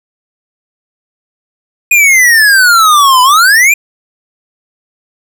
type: exponential two-way sweep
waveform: square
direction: down then up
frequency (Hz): 2482 to 989 to 2459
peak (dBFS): -4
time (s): 1.91-3.74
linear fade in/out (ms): 5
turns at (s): 3.22
effects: none